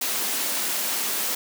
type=high-pass noise; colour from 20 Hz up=white; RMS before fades=-26 dBFS; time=0.01-1.35 s; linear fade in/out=5 ms; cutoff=180 Hz; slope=96 dB/octave; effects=none